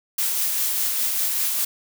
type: noise with tremolo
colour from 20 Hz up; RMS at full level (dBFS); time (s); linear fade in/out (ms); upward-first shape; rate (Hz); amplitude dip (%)
blue; -22; 0.18-1.65; 5; sine; 5; 25
effects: none